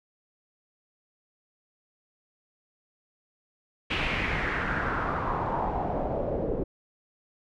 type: noise with low-pass filter sweep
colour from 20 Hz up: pink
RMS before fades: -29 dBFS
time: 3.9-6.64 s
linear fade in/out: 10 ms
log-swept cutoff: 2800 to 450 Hz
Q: 3.4
effects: none